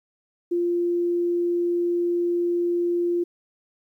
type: tone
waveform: sine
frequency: 347.6 Hz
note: F4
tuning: 8 cents flat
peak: -20 dBFS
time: 0.51-3.24 s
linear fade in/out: 10 ms
effects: 10-bit